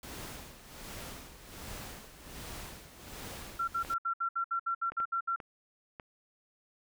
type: noise with tremolo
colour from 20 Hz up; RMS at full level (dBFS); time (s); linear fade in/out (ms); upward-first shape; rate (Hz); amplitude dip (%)
pink; -43; 0.03-3.94; 2; sine; 1.3; 70
type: tone bursts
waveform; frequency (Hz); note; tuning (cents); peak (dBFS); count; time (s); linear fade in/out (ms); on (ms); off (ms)
sine; 1362; F6; -44; -29; 12; 3.59-5.361; 10; 88; 65
type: clicks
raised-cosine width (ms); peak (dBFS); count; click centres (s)
0.5; -29; 5; 3.849 / 4.92 / 5.002 / 5.402 / 5.998
effects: none